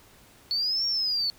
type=linear two-way sweep; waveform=sine; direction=up then down; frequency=4400 to 5570 to 4400 Hz; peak=-23 dBFS; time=0.51-1.3 s; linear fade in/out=0 ms; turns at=0.86 s; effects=tanh soft clip ceiling -19 dBFS + pink hiss -55 dBFS RMS until 1.38 s